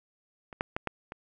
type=clicks; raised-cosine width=0.5 ms; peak=-28 / -13 / -15 / -15 / -24 dBFS; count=5; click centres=0.528 / 0.609 / 0.765 / 0.873 / 1.121 s; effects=none